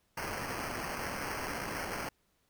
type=noise with sample-and-hold; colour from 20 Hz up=white; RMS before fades=-38 dBFS; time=0.17-2.09 s; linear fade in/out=5 ms; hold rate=3675 Hz; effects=pink hiss -74 dBFS RMS until 2.49 s